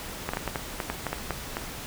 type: clicks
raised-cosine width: 0.5 ms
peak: -13 dBFS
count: 11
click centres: 0.29 / 0.335 / 0.371 / 0.477 / 0.558 / 0.802 / 0.9 / 1.067 / 1.13 / 1.307 / 1.569 s
effects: pink hiss -38 dBFS RMS until 1.86 s